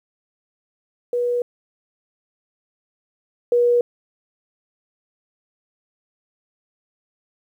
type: tone pair in turn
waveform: sine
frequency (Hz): 485.3 / 481.7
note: B4 / B4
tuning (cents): -30 / -43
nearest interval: unison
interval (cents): 13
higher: first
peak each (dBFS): -18 / -13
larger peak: second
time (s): 1.13-1.42 / 3.52-3.81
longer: neither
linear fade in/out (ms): 2
effects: 9-bit